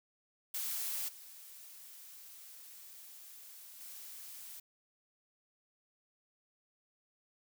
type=noise with level steps; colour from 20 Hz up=blue; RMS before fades=-38 / -53 / -49 dBFS; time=0.54-4.6 s; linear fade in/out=5 ms; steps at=1.08 / 3.8 s; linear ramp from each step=10 ms; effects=none